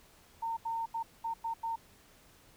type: tone bursts at uneven times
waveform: sine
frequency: 912 Hz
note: A#5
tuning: 38 cents flat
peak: -32 dBFS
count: 6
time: 0.42-0.57 / 0.65-0.86 / 0.94-1.03 / 1.24-1.34 / 1.44-1.54 / 1.63-1.76 s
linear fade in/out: 10 ms
effects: pink hiss -61 dBFS RMS until 2.56 s